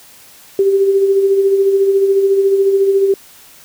sine tone with tremolo, 392 Hz, G4, in tune, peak -7 dBFS, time 0.59-3.14 s, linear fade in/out 2 ms, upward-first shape sine, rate 14 Hz, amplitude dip 45%, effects white hiss -42 dBFS RMS until 3.64 s

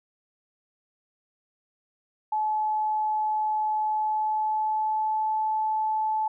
sine tone with pitch glide, 859 to 868 Hz, A5 to A5, -42 to -24 cents, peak -23 dBFS, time 2.32-6.28 s, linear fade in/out 5 ms, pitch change +18 cents, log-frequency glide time 3.89-5.33 s, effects none

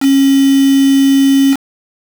sine tone with quantisation, 273.2 Hz, C#4, 25 cents flat, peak -6 dBFS, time 0-1.57 s, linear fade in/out 50 ms, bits 3, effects none

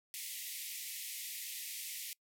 white band-pass noise, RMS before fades -44 dBFS, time 0.14-2.13 s, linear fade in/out 0 ms, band 1900 to 16000 Hz, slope 96 dB/octave, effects noise-tail reverb RT60 0.1 s tail -24 dB re dry

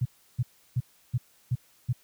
sine tone bursts, 123.47 Hz, B2, in tune, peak -22 dBFS, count 6, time 0.01-1.93 s, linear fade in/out 10 ms, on 45 ms, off 330 ms, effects white hiss -62 dBFS RMS until 2.03 s

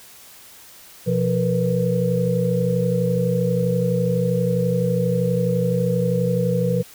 sine tone cluster, 123.4 / 174.4 / 459.2 / 491.4 Hz, B2 / F3 / A#4 / B4, -1 / -2 / -26 / -9 cents, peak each -23 / -21 / -28 / -22 dBFS, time 1.06-6.83 s, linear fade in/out 20 ms, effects white hiss -45 dBFS RMS until 6.94 s

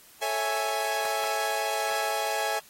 sawtooth chord, A major seventh, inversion none, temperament equal, 440 / 554.4 / 659.3 / 830.6 Hz, A4 / C#5 / E5 / G#5, 0 / 0 / 0 / 0 cents, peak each -31 / -31 / -28 / -25 dBFS, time 0.21-2.6 s, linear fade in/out 20 ms, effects white hiss -54 dBFS RMS until 2.69 s + AAC 48 kbps

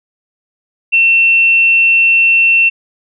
sine tone, 2700 Hz, E7, 41 cents sharp, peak -6 dBFS, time 0.92-2.7 s, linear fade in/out 20 ms, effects none

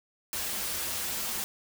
white noise with comb filter, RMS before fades -33 dBFS, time 0.33-1.44 s, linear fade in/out 0 ms, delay 7 ms, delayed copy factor -0.65, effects none

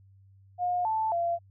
sine tone with pitch steps, 715 / 879 / 685 Hz, F5 / A5 / F5, +41 / -2 / -34 cents, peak -25 dBFS, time 0.58-1.39 s, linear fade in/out 50 ms, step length 270 ms, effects added 97 Hz sine -54 dBFS peak until 1.5 s

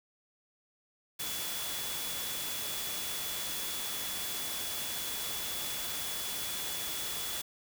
sine tone in noise, 3417 Hz, G#7, 49 cents sharp, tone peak -42 dBFS, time 1.19-7.42 s, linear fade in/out 10 ms, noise white, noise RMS -37 dBFS, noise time 1.19-7.42 s, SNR -8 dB, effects none

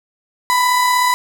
35% pulse tone pair together, 960.5 / 997 Hz, B5 / B5, -48 / +16 cents, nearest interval minor second, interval 64 cents, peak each -22 / -11 dBFS, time 0.5-1.14 s, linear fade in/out 0 ms, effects none

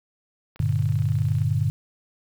click train, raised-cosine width 0.3 ms, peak -31 dBFS, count 27, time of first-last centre 0.56-1.418 s, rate 30.3 Hz
sine chord, G minor, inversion none, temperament just, 98 / 117.6 / 147 Hz, G2 / Bb2 / D3, 0 / +16 / +2 cents, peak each -24 dBFS, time 0.6-1.7 s, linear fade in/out 0 ms
effects 8-bit

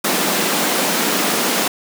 pink high-pass noise, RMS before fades -18 dBFS, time 0.04-1.68 s, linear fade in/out 5 ms, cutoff 180 Hz, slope 48 dB/octave, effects none

